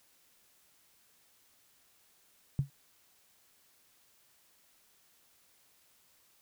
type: tone with exponential decay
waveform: sine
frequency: 138.59 Hz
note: C#3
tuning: in tune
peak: -22 dBFS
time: 2.59-2.7 s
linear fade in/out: 0 ms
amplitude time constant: 23 ms
effects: white hiss -67 dBFS RMS until 6.41 s